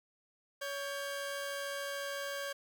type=tone pair together; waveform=sawtooth; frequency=562.2 / 1593 Hz; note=C#5 / G6; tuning=+24 / +27 cents; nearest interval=octave + tritone; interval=1803 cents; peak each=-35 / -38 dBFS; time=0.61-2.53 s; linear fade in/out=10 ms; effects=12-bit